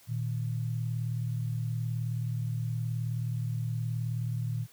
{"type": "tone pair together", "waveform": "sine", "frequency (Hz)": [116.54, 155.56], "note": ["A#2", "D#3"], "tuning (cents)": [0, 0], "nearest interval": "perfect fourth", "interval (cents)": 500, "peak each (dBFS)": [-30, -36], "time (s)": [0.07, 4.67], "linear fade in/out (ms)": 50, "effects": ["white hiss -58 dBFS RMS until 4.72 s"]}